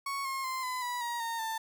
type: tone with pitch steps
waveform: 35% pulse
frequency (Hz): 1108.7 / 1074.7 / 1041.6 / 1009.7 / 978.7 / 948.6 / 919.5 / 891.2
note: C#6 / C6 / C6 / B5 / B5 / A#5 / A#5 / A5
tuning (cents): 0 / +46 / -8 / +38 / -16 / +30 / -24 / +22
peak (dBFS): -31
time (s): 0.06-1.58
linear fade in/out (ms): 5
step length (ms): 190
effects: none